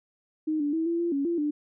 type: tone with pitch steps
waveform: sine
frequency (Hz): 311.1 / 291 / 323.9 / 337.5 / 342.6 / 279.2 / 341.2 / 296.2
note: D#4 / D4 / E4 / E4 / F4 / C#4 / F4 / D4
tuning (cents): 0 / -16 / -30 / +41 / -33 / +13 / -40 / +15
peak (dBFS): -24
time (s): 0.47-1.51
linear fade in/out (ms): 10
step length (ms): 130
effects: none